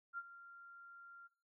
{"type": "tone with ADSR envelope", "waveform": "sine", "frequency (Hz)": 1387, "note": "F6", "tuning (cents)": -12, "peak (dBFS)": -39, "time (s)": [0.13, 1.28], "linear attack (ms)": 49, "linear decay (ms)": 45, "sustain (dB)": -15, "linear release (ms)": 20, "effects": ["noise-tail reverb RT60 0.4 s tail -18 dB re dry"]}